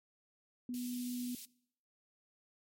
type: tone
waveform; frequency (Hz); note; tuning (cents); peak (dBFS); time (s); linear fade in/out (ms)
sine; 246.3; B3; -5; -37; 0.69-1.35; 2
type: high-pass noise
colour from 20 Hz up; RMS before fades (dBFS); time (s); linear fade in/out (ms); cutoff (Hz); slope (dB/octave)
white; -49; 0.74-1.45; 0; 2800; 24
effects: noise-tail reverb RT60 0.7 s tail -23 dB re dry + MP3 64 kbps